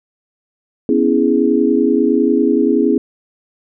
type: chord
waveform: sine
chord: C# minor seventh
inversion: third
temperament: equal with one note detuned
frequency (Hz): 246.9 / 277.2 / 328.3 / 415.3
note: B3 / C#4 / E4 / G#4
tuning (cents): 0 / 0 / -7 / 0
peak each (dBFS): -16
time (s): 0.89-2.98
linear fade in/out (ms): 2
effects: none